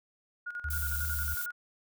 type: tone with tremolo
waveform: sine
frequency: 1437 Hz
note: F6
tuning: 49 cents sharp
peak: -34 dBFS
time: 0.46-1.52 s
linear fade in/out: 10 ms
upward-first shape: square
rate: 11 Hz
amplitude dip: 65%
type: tone with vibrato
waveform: sine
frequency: 73.42 Hz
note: D2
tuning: in tune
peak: -33 dBFS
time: 0.64-1.35 s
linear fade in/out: 10 ms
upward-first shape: sine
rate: 2.9 Hz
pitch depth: 57 cents each way
type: noise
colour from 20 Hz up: violet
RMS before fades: -36 dBFS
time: 0.7-1.46 s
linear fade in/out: 5 ms
effects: none